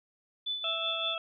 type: tone with tremolo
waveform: sine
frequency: 3491 Hz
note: A7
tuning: 14 cents flat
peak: -29 dBFS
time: 0.46-1.15 s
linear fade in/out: 10 ms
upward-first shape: triangle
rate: 5.3 Hz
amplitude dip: 65%
type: harmonic tone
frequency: 659.3 Hz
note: E5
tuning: in tune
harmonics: 1 / 2 / 4 / 5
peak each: -38 / -38 / -38 / -38 dBFS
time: 0.64-1.18 s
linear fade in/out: 2 ms
effects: none